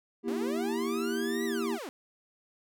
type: chord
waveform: triangle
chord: E diminished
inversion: second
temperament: just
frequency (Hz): 237.3 / 329.6 / 395.6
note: Bb3 / E4 / G4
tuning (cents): +31 / 0 / +16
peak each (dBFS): -31 / -33 / -31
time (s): 0.23-1.79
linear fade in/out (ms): 50
type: linear two-way sweep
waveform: sawtooth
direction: up then down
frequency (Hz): 233.1 to 1975.5 to 233.1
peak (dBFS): -34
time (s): 0.28-1.89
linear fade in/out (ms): 0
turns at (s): 1.45
effects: none